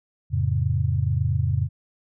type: chord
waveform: sine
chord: F augmented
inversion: none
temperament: just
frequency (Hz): 87.31 / 109.13 / 136.42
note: F2 / A2 / C#3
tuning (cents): 0 / -14 / -27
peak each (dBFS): -24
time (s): 0.3-1.69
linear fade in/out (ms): 50
effects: none